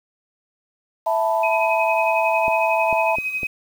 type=chord; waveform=sine; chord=E suspended fourth; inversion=none; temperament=just; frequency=659.3 / 879 / 988.9 Hz; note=E5 / A5 / B5; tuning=0 / -2 / +2 cents; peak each=-20 / -21 / -25 dBFS; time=1.06-3.16 s; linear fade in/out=10 ms
type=tone with tremolo; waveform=sine; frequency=2526 Hz; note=D#7; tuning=26 cents sharp; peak=-20 dBFS; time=1.43-3.47 s; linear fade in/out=5 ms; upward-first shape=sine; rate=11 Hz; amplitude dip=60%
type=clicks; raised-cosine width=2 ms; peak=-18 dBFS; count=4; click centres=2.481 / 2.928 / 3.185 / 3.432 s
effects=7-bit